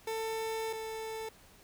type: tone pair in turn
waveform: 30% pulse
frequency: 445.3 / 442.5 Hz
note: A4 / A4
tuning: +21 / +10 cents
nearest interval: unison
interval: 11 cents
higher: first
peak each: -31 / -35 dBFS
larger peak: first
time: 0.07-0.73 / 0.73-1.29 s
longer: first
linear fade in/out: 5 ms
effects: pink hiss -59 dBFS RMS until 1.63 s